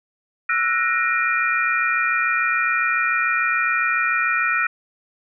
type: tone cluster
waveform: sine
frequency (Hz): 1333 / 1460 / 1866 / 2406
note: E6 / F#6 / A#6 / D7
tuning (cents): +19 / -24 / +1 / +41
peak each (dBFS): -23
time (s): 0.49-4.67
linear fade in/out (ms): 5
effects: none